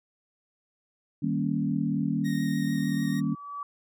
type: chord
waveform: sine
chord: Eb dominant seventh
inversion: none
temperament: equal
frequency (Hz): 155.56 / 196 / 233.1 / 277.2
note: Eb3 / G3 / Bb3 / Db4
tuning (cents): 0 / 0 / 0 / 0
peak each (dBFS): -30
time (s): 1.22-3.35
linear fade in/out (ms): 10
type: tone with vibrato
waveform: sawtooth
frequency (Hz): 1864.7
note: A#6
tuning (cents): 0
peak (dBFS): -35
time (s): 2.24-3.21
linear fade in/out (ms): 20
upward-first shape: sine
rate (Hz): 6.7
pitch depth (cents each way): 12
type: tone with exponential growth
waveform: sine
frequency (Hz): 1147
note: D6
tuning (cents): -41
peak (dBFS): -31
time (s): 2.66-3.63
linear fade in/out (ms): 2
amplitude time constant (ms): 210
effects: none